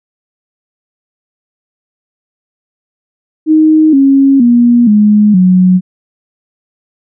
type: tone with pitch steps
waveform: sine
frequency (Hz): 312.3 / 273.4 / 239.4 / 209.6 / 183.56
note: D#4 / C#4 / A#3 / G#3 / F#3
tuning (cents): +7 / -24 / +46 / +16 / -14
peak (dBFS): -3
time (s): 3.46-5.81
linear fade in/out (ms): 50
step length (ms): 470
effects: none